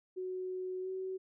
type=tone with pitch glide; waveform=sine; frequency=370 to 376.7 Hz; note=F#4 to F#4; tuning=0 to +31 cents; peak=-36 dBFS; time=0.16-1.18 s; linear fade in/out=20 ms; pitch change=+31 cents; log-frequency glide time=0.81-0.89 s; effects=none